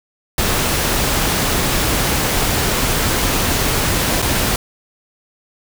pink noise with dropouts, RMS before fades -17 dBFS, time 0.38-4.56 s, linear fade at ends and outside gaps 2 ms, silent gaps 4.22-4.224 s, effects none

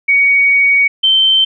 sine tone pair in turn, 2244 / 3106 Hz, C#7 / G7, +21 / -17 cents, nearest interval tritone, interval 562 cents, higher second, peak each -7 dBFS, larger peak neither, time 0.08-0.88 / 1.03-1.45 s, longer first, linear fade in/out 10 ms, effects none

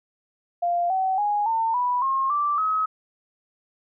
sine tone with pitch steps, 696 / 759 / 827.7 / 902.6 / 984.3 / 1073.4 / 1170.5 / 1276.5 Hz, F5 / F#5 / G#5 / A5 / B5 / C6 / D6 / D#6, -6 / +44 / -6 / +44 / -6 / +44 / -6 / +44 cents, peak -20 dBFS, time 0.62-2.86 s, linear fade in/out 10 ms, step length 280 ms, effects none

